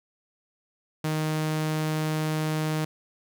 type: tone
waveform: sawtooth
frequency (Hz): 155.56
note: D#3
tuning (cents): 0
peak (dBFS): -21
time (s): 1.04-2.85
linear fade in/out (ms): 5
effects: none